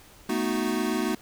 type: chord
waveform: square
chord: B dominant seventh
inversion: third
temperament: equal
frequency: 220 / 246.9 / 311.1 / 370 Hz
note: A3 / B3 / D#4 / F#4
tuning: 0 / 0 / 0 / 0 cents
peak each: -31 dBFS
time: 0.29-1.15 s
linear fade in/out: 5 ms
effects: pink hiss -52 dBFS RMS until 1.21 s